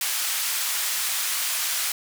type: band-pass noise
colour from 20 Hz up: white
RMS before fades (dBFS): -26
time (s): 0.01-1.92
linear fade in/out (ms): 2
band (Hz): 1100 to 15000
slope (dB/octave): 12
effects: none